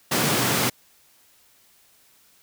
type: high-pass noise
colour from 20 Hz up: pink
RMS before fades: -22 dBFS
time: 0.11-0.7 s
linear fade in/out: 10 ms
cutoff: 110 Hz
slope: 48 dB/octave
effects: white hiss -58 dBFS RMS until 2.42 s